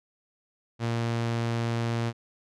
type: tone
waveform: sawtooth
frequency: 116.4 Hz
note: A#2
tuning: 2 cents flat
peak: -22 dBFS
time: 0.79-2.13 s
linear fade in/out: 50 ms
effects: low-pass 6000 Hz 12 dB/octave